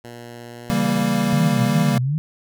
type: tone with pitch glide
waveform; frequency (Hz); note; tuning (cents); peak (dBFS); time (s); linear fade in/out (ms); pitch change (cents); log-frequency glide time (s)
10% pulse; 118.9 to 120.63; A#2 to B2; +35 to -40; -27; 0.04-1.03; 5; +25; 0.49-0.81
type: chord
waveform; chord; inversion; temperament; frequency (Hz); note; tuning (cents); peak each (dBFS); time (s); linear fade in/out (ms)
square; C# diminished seventh; none; equal; 138.59 / 164.81 / 196 / 233.1; C#3 / E3 / G3 / Bb3; 0 / 0 / 0 / 0; -27 / -27 / -22 / -22; 0.7-1.98; 0
type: tone with vibrato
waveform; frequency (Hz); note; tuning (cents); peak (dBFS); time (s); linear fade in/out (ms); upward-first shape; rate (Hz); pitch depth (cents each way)
sine; 142.6; C#3; +49; -18; 1.33-2.18; 0; triangle; 2.6; 260
effects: none